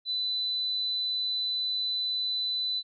sine tone, 3999 Hz, B7, 21 cents sharp, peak -27 dBFS, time 0.05-2.83 s, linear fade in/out 50 ms, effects none

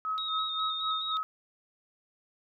sine tone with tremolo, 1279 Hz, D#6, 47 cents sharp, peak -28 dBFS, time 0.05-1.23 s, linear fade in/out 0 ms, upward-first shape sine, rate 3.8 Hz, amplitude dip 75%
sine tone with vibrato, 3729 Hz, A#7, in tune, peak -32 dBFS, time 0.18-1.17 s, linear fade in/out 0 ms, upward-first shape square, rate 4.8 Hz, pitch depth 29 cents each way
effects none

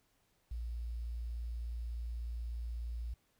sine tone with quantisation, 58.3 Hz, A#1, 1 cent sharp, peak -37 dBFS, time 0.51-3.14 s, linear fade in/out 5 ms, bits 11, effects pink hiss -75 dBFS RMS until 3.39 s

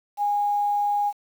sine tone with quantisation, 821 Hz, G#5, 20 cents flat, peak -20 dBFS, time 0.17-1.13 s, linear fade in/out 50 ms, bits 8, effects none

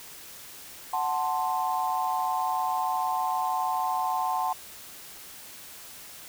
sine chord, F# diminished, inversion none, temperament equal, 740 / 880 / 1046.5 Hz, F#5 / A5 / C6, 0 / 0 / 0 cents, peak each -29 / -29 / -30 dBFS, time 0.93-4.53 s, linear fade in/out 5 ms, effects white hiss -45 dBFS RMS until 6.28 s

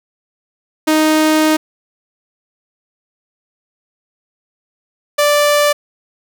sawtooth tone pair in turn, 311.1 / 586.6 Hz, D#4 / D5, 0 / -2 cents, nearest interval major seventh, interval 1098 cents, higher second, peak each -6 dBFS, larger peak neither, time 0.87-1.57 / 5.18-5.73 s, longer first, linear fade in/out 10 ms, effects none

